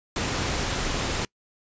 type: noise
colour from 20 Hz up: pink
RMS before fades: -27 dBFS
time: 0.16-1.25 s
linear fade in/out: 2 ms
effects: noise-tail reverb RT60 0.1 s tail -26 dB re dry + resampled to 16000 Hz